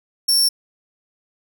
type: tone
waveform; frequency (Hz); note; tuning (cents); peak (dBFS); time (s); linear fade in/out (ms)
sawtooth; 5450; F8; -43; -11; 0.28-0.49; 10
effects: none